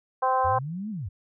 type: harmonic tone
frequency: 259.5 Hz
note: C4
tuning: 14 cents flat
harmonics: 2 / 3 / 4 / 5 / 6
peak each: -28 / -24 / -24 / -36 / -38 dBFS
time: 0.22-0.59 s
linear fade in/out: 10 ms
type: linear two-way sweep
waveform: sine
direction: up then down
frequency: 77.78 to 223.8 to 77.78 Hz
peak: -30 dBFS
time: 0.44-1.09 s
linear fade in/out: 10 ms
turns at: 0.9 s
effects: none